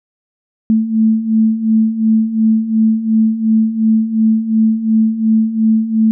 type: beating tone pair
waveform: sine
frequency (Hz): 218.9 / 221.7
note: A3 / A3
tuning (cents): -9 / +13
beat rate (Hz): 2.8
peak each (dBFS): -16 / -11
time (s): 0.7-6.11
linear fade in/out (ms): 0
effects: none